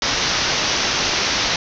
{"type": "low-pass noise", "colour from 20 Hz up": "white", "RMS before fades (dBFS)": -20, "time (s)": [0.02, 1.56], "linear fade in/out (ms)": 2, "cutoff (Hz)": 6200, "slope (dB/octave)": 96, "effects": []}